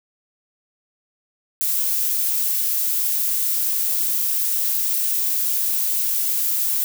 violet noise, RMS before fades -21 dBFS, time 1.61-6.84 s, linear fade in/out 0 ms, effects none

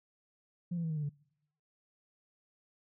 sine tone with pitch steps, 174.61 / 168.08 / 161.79 / 155.74 / 149.91 / 144.31 Hz, F3 / E3 / E3 / D#3 / D3 / D3, 0 / +34 / -32 / +2 / +36 / -30 cents, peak -31 dBFS, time 0.71-1.094 s, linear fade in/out 10 ms, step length 64 ms, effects noise-tail reverb RT60 0.8 s tail -26 dB re dry + tanh soft clip ceiling -29 dBFS

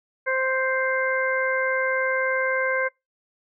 harmonic tone, 523.3 Hz, C5, in tune, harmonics 1 / 2 / 3 / 4, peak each -25 / -30 / -25 / -28 dBFS, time 0.26-2.89 s, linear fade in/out 20 ms, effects noise-tail reverb RT60 0.2 s tail -25 dB re dry

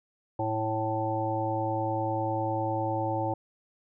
harmonic tone, 110 Hz, A2, in tune, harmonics 1 / 3 / 5 / 7 / 8, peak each -33 / -33 / -33 / -33 / -33 dBFS, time 0.39-3.34 s, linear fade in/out 5 ms, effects none

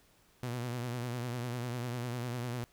sawtooth tone with vibrato, 121.9 Hz, B2, 22 cents flat, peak -31 dBFS, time 0.43-2.64 s, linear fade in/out 0 ms, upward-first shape triangle, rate 10 Hz, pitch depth 80 cents each way, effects pink hiss -66 dBFS RMS until 2.72 s

